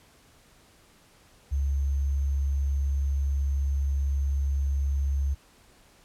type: tone with sample-and-hold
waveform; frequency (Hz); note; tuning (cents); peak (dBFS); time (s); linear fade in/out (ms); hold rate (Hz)
sine; 69.3; C#2; 0; -23; 1.51-5.35; 20; 6300
effects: pink hiss -58 dBFS RMS until 6.04 s + low-pass 12000 Hz 12 dB/octave